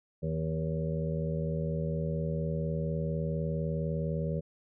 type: harmonic tone with a mistuned harmonic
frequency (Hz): 79.8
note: D#2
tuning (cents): +44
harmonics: 1 / 2 / 3 / 5 / 6 / 7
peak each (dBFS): -38 / -31 / -43 / -41 / -39 / -39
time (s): 0.22-4.41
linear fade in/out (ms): 20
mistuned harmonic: 5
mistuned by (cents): -19
effects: none